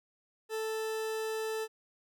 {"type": "tone", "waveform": "40% pulse", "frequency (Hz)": 440, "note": "A4", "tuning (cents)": 0, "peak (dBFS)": -32, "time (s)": [0.49, 1.68], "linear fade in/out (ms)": 50, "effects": []}